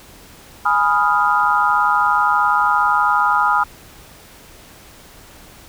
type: chord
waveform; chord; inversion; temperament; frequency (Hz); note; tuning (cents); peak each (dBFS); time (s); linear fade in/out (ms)
sine; F half-diminished seventh; first; equal; 830.6 / 987.8 / 1244.5 / 1396.9; Ab5 / Cb6 / Eb6 / F6; 0 / 0 / 0 / 0; -19 / -19 / -17 / -19; 0.65-3.64; 10
effects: pink hiss -43 dBFS RMS until 5.68 s